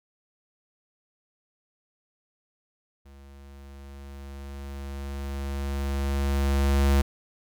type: tone with level ramp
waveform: square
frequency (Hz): 69.3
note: C#2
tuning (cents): 0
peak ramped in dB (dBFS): -48 to -18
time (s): 3.05-7.02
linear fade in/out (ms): 10
effects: none